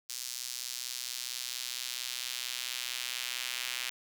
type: tone with high-pass filter sweep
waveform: square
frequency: 62.2 Hz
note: B1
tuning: 13 cents sharp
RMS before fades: -38 dBFS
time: 0.09-3.9 s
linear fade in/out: 5 ms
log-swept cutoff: 5300 to 2600 Hz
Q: 1.3
effects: none